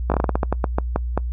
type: slowing click train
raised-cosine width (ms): 1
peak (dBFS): -5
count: 14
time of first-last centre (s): 0.1-1.176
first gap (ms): 18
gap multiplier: 1.23
effects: noise-tail reverb RT60 0.1 s tail -25 dB re dry + added 60 Hz sine -22 dBFS peak until 1.32 s